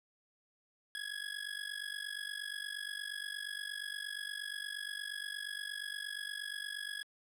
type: tone with amplitude modulation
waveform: 25% pulse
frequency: 1674 Hz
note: G#6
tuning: 13 cents sharp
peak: -32 dBFS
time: 0.95-7.03 s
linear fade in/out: 0 ms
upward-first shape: sine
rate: 48.5 Hz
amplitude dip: 85%
effects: low-pass 12000 Hz 12 dB/octave

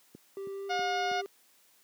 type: click train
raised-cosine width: 3 ms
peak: -31 dBFS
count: 4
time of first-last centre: 0.15-1.115 s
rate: 3.11 Hz
type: tone with pitch glide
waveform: triangle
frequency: 392 to 395.6 Hz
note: G4 to G4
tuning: 0 to +16 cents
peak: -34 dBFS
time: 0.37-1.26 s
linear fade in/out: 0 ms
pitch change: +16 cents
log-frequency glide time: 0.52-0.69 s
type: harmonic tone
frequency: 719 Hz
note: F#5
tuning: 50 cents flat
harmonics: 1 / 2 / 3 / 4 / 5 / 6 / 7 / 8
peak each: -30 / -36 / -40 / -42 / -44 / -46 / -47 / -48 dBFS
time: 0.69-1.22 s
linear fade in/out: 20 ms
effects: white hiss -64 dBFS RMS until 1.83 s + high-pass 200 Hz 12 dB/octave

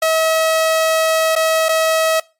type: tone with dropouts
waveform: sawtooth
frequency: 642 Hz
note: E5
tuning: 46 cents flat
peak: -9 dBFS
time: 0.02-2.2 s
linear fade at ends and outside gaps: 5 ms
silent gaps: 1.354-1.361 / 1.686-1.69 s
effects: noise-tail reverb RT60 0.3 s tail -23 dB re dry + MP3 64 kbps

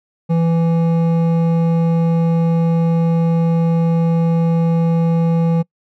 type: tone with hard clipping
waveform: sine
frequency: 166.3 Hz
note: E3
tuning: 16 cents sharp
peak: -14 dBFS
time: 0.29-5.63 s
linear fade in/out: 20 ms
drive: 10 dB
effects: noise-tail reverb RT60 0.1 s tail -26 dB re dry

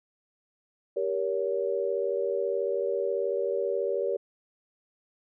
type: chord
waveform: sine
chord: G diminished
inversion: none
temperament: just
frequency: 392 / 470.4 / 564.5 Hz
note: G4 / Bb4 / Db5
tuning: 0 / +16 / +31 cents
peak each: -30 dBFS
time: 0.96-4.17 s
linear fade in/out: 10 ms
effects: none

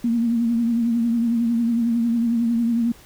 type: tone with vibrato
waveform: sine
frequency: 233.1 Hz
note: A#3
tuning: in tune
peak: -17 dBFS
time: 0.04-2.92 s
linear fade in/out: 5 ms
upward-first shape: triangle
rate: 11 Hz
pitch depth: 57 cents each way
effects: pink hiss -48 dBFS RMS until 3.05 s

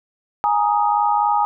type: chord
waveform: sine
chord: Ab suspended second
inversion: none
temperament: just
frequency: 830.6 / 934.4 / 1245.9 Hz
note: Ab5 / Bb5 / Eb6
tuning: 0 / +4 / +2 cents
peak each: -17 / -20 / -22 dBFS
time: 0.44-1.45 s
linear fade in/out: 0 ms
effects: none

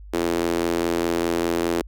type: tone with high-pass filter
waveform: sawtooth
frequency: 84.9 Hz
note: F2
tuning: 48 cents flat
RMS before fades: -23 dBFS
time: 0.13-1.82 s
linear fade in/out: 10 ms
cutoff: 340 Hz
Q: 2.7
effects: added 50 Hz sine -38 dBFS peak until 1.87 s

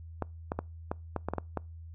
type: clicks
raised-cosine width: 1 ms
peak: -17 dBFS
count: 9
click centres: 0.223 / 0.519 / 0.59 / 0.915 / 1.163 / 1.286 / 1.336 / 1.383 / 1.573 s
effects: noise-tail reverb RT60 0.3 s tail -26 dB re dry + added 82 Hz sine -43 dBFS peak until 1.94 s

